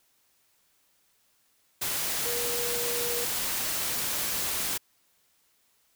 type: tone in noise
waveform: sine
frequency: 478.8 Hz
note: A#4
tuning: 46 cents sharp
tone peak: -33 dBFS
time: 2.25-3.25 s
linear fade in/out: 10 ms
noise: white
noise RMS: -30 dBFS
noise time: 1.81-4.78 s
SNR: -6 dB
effects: white hiss -68 dBFS RMS until 5.95 s